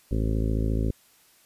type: harmonic tone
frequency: 54.3 Hz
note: A1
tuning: 22 cents flat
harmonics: 1 / 2 / 3 / 4 / 5 / 6 / 7 / 8 / 9 / 10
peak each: -25 / -28 / -35 / -33 / -33 / -41 / -36 / -42 / -42 / -44 dBFS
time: 0.11-0.91 s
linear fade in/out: 5 ms
effects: white hiss -59 dBFS RMS until 1.45 s + resampled to 32000 Hz